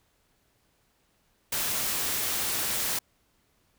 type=noise; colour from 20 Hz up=white; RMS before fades=-29 dBFS; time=1.52-2.99 s; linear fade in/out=5 ms; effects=pink hiss -69 dBFS RMS until 3.78 s